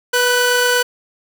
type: tone pair together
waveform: sawtooth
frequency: 490 / 1498.3 Hz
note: B4 / F#6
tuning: -14 / +21 cents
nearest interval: octave + perfect fifth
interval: 1935 cents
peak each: -12 dBFS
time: 0.13-0.83 s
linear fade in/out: 10 ms
effects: none